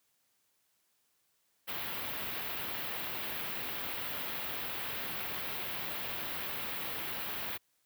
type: band-stop noise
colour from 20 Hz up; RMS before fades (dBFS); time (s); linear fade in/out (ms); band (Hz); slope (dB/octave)
white; -38; 1.67-7.58; 20; 3600 to 15000; 24
effects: white hiss -75 dBFS RMS until 7.85 s + high-pass 60 Hz 12 dB/octave